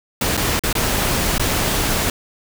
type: noise with dropouts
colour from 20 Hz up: pink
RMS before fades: -19 dBFS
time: 0.21-2.1 s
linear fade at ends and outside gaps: 2 ms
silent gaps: 0.369-0.375 / 0.594-0.636 / 0.728-0.752 / 1.381-1.396 s
effects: none